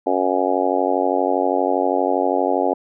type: harmonic tone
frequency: 92.5 Hz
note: F#2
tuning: in tune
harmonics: 3 / 4 / 5 / 6 / 7 / 8 / 9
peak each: -24 / -24 / -24 / -24 / -24 / -24 / -24 dBFS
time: 0.06-2.74 s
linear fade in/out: 10 ms
effects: none